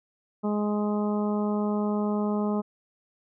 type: harmonic tone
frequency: 208.6 Hz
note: G#3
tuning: 8 cents sharp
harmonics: 1 / 2 / 3 / 4 / 5 / 6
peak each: -25 / -31 / -35 / -37 / -39 / -41 dBFS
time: 0.43-2.62 s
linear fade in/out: 20 ms
effects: none